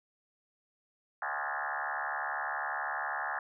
sine tone with frequency modulation, 1243 Hz, D#6, 2 cents flat, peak -32 dBFS, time 1.22-3.39 s, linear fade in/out 2 ms, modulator 72.1 Hz, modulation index 7.5, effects none

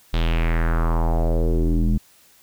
square tone with low-pass filter sweep, 41.28 Hz, E1, 3 cents sharp, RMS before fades -19 dBFS, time 0.13-1.98 s, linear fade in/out 10 ms, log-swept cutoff 3800 to 200 Hz, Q 3.3, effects white hiss -54 dBFS RMS until 2.42 s

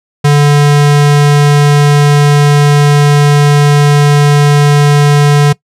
square tone, 145.5 Hz, D3, 16 cents flat, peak -4 dBFS, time 0.24-5.53 s, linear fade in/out 10 ms, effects noise-tail reverb RT60 0.1 s tail -21 dB re dry + low-pass 10000 Hz 12 dB/octave

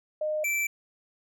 sine / square tone pair in turn, 613 / 2333 Hz, D#5 / D7, -26 / -12 cents, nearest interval octave + major seventh, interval 2314 cents, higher second, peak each -26 dBFS, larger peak neither, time 0.21-0.44 / 0.44-0.67 s, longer neither, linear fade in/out 5 ms, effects none

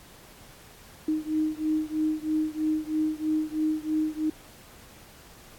sine beating tone pair, 309.2 / 312.3 Hz, D#4 / D#4, -11 / +7 cents, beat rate 3.1 Hz, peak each -27 / -28 dBFS, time 1.08-4.3 s, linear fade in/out 5 ms, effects pink hiss -51 dBFS RMS until 5.58 s + AAC 64 kbps

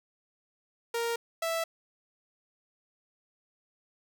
sawtooth tone pair in turn, 466.2 / 659.3 Hz, A#4 / E5, 0 / 0 cents, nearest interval tritone, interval 600 cents, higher second, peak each -25 dBFS, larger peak neither, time 0.94-1.16 / 1.42-1.64 s, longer neither, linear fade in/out 5 ms, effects none

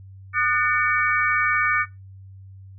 sine tone cluster, 1218 / 1473 / 1794 / 2262 Hz, D#6 / F#6 / A6 / C#7, -37 / -8 / +33 / +34 cents, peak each -24 dBFS, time 0.33-1.86 s, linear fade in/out 50 ms, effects noise-tail reverb RT60 0.2 s tail -17 dB re dry + added 96 Hz sine -40 dBFS peak until 2.78 s

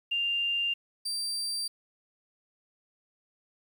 sine / 35% pulse tone pair in turn, 2794 / 4700 Hz, F7 / D8, 0 / +1 cents, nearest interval major sixth, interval 901 cents, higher second, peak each -26 / -29 dBFS, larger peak first, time 0.11-0.74 / 1.05-1.68 s, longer neither, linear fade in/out 10 ms, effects 10-bit

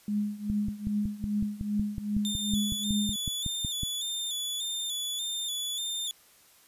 sine tone with tremolo, 207.7 Hz, G#3, in tune, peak -24 dBFS, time 0.08-3.16 s, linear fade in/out 2 ms, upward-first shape triangle, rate 2.5 Hz, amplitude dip 90%
click train, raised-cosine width 5 ms, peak -21 dBFS, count 19, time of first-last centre 0.5-3.833 s, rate 5.4 Hz
sawtooth tone with vibrato, 3520 Hz, A7, in tune, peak -28 dBFS, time 2.25-6.11 s, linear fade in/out 0 ms, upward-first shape square, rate 1.7 Hz, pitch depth 44 cents each way
effects white hiss -59 dBFS RMS until 6.67 s + resampled to 32000 Hz

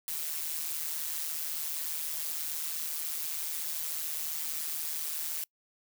blue noise with amplitude modulation, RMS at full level -32 dBFS, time 0.08-5.44 s, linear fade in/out 0 ms, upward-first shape sine, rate 156 Hz, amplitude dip 70%, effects noise-tail reverb RT60 0.1 s tail -26 dB re dry

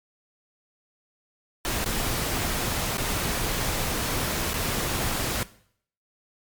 pink noise with dropouts, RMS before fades -27 dBFS, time 1.65-5.43 s, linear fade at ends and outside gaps 0 ms, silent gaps 1.843-1.86 / 2.971-2.981 / 4.533-4.541 s, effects noise-tail reverb RT60 0.6 s tail -18 dB re dry + MP3 96 kbps

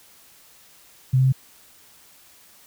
sine tone with pitch steps, 129.4 / 131.2 / 132.1 Hz, C3 / C3 / C3, -19 / +5 / +17 cents, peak -14 dBFS, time 1.13-1.325 s, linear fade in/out 10 ms, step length 65 ms, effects white hiss -52 dBFS RMS until 2.66 s

